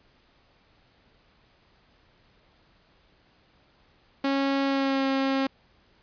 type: tone with pitch glide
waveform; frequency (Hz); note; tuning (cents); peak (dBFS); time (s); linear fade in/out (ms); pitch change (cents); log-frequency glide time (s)
sawtooth; 274.6 to 269.6; C#4 to C#4; -16 to -48; -19; 4.24-5.47; 5; -32; 4.65-5.03
effects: pink hiss -62 dBFS RMS until 6.02 s + resampled to 11025 Hz